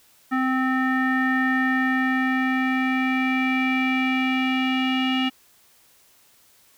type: tone with low-pass filter sweep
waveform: square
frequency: 260 Hz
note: C4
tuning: 11 cents flat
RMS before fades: -22 dBFS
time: 0.31-5.3 s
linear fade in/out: 20 ms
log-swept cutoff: 1600 to 2800 Hz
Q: 6
effects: white hiss -57 dBFS RMS until 6.77 s